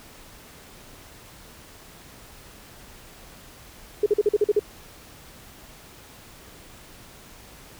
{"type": "tone bursts", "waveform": "sine", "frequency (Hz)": 416.7, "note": "G#4", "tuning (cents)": 6, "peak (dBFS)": -15, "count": 8, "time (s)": [4.03, 4.594], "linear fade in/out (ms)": 5, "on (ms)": 32, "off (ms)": 44, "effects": ["pink hiss -47 dBFS RMS until 7.79 s"]}